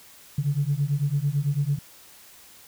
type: beating tone pair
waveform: sine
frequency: 138.59 / 147.59 Hz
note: C#3 / D3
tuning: 0 / +9 cents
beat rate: 9 Hz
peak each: -24 dBFS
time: 0.38-1.79 s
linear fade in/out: 5 ms
effects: tanh soft clip ceiling -14 dBFS + white hiss -50 dBFS RMS until 2.67 s